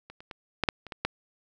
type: clicks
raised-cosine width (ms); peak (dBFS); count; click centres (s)
0.3; -28 / -30 / -23 / -9 / -6 / -26 / -20 / -10; 8; 0.1 / 0.205 / 0.312 / 0.637 / 0.688 / 0.867 / 0.922 / 1.05
effects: none